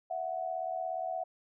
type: tone pair together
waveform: sine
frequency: 661 / 738 Hz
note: E5 / F#5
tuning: +5 / -5 cents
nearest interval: major second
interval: 190 cents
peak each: -36 / -35 dBFS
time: 0.1-1.24 s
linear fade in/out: 10 ms
effects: none